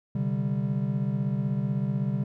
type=chord; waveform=triangle; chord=C suspended second; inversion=none; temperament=equal; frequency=130.81 / 146.83 / 196 Hz; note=C3 / D3 / G3; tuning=0 / 0 / 0 cents; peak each=-27 / -28 / -27 dBFS; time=0.15-2.24 s; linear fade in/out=5 ms; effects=none